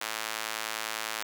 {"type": "tone with high-pass filter", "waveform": "sawtooth", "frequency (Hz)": 110, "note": "A2", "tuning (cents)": 0, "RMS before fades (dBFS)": -35, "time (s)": [0.01, 1.23], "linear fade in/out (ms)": 5, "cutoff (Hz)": 1200, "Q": 0.65, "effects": []}